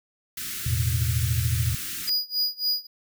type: band-stop noise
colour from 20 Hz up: white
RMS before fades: -33 dBFS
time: 0.37-2.1 s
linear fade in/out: 5 ms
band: 370 to 1300 Hz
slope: 48 dB/octave
type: chord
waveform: sine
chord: E suspended fourth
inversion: none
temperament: just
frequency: 82.41 / 109.88 / 123.61 Hz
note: E2 / A2 / B2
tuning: 0 / -2 / +2 cents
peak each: -26 dBFS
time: 0.66-1.75 s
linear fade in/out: 5 ms
type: tone with tremolo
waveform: square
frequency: 4908 Hz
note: D#8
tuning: 25 cents flat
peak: -21 dBFS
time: 2.07-2.87 s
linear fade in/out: 10 ms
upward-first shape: sine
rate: 3.6 Hz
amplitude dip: 95%
effects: none